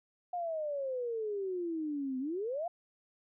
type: exponential two-way sweep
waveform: sine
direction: down then up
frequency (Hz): 721 to 253.6 to 721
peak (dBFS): -33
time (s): 0.33-2.68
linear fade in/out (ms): 5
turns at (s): 2.19
effects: none